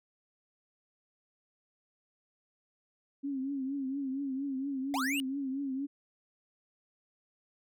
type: tone with vibrato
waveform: sine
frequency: 271.8 Hz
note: C#4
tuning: 34 cents flat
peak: -32 dBFS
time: 3.23-5.87 s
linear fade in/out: 20 ms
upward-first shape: triangle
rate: 4.3 Hz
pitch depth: 90 cents each way
type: linear sweep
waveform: square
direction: up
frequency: 670 to 2960 Hz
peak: -32 dBFS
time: 4.94-5.2 s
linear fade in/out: 0 ms
effects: none